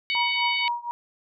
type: harmonic tone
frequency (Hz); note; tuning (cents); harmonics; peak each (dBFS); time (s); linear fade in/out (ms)
746; F#5; +14; 3 / 4 / 5 / 6; -25 / -28 / -33 / -34; 0.1-0.68; 0
type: tone with tremolo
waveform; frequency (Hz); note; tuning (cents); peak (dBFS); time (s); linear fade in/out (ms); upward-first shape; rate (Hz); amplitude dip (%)
sine; 953; A#5; +38; -22; 0.15-0.91; 0; triangle; 4.1; 95
effects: none